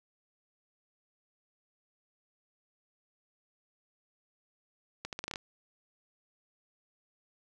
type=accelerating click train; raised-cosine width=0.2 ms; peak=-20 dBFS; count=8; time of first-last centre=5.05-5.358 s; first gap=78 ms; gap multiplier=0.8; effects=none